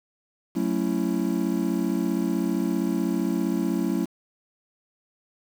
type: chord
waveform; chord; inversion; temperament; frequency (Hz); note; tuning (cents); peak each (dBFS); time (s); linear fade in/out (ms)
triangle; F# minor seventh; none; just; 185 / 222 / 277.5 / 333; F#3 / A3 / C#4 / E4; 0 / +16 / +2 / +18; -26; 0.55-4.06; 20
effects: 7-bit